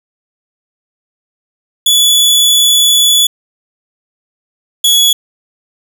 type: tone pair in turn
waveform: sawtooth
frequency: 3429 / 3376 Hz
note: A7 / G#7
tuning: -45 / +28 cents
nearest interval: unison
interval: 27 cents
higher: first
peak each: -3 dBFS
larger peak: neither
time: 1.86-3.27 / 4.84-5.13 s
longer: first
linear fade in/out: 5 ms
effects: none